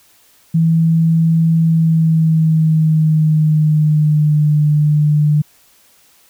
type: tone with pitch glide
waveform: sine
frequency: 163.4 to 149.84 Hz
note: E3 to D3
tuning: -15 to +35 cents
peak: -9 dBFS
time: 0.54-5.42 s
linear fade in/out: 10 ms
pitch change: -150 cents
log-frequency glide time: 1.62-4.49 s
effects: white hiss -51 dBFS RMS until 6.29 s